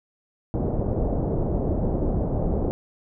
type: low-pass noise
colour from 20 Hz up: pink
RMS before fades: -24 dBFS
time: 0.54-2.71 s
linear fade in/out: 0 ms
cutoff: 630 Hz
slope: 24 dB/octave
effects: none